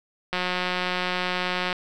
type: click train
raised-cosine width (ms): 0.3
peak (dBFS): -10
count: 254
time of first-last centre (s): 0.33-1.728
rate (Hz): 181
effects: none